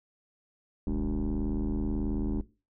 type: tone with frequency modulation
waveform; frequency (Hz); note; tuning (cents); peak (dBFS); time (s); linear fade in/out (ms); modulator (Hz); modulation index
sine; 130.81; C3; 0; -24; 0.87-2.41; 2; 78.5; 2.5
effects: noise-tail reverb RT60 0.3 s tail -20 dB re dry + tanh soft clip ceiling -26 dBFS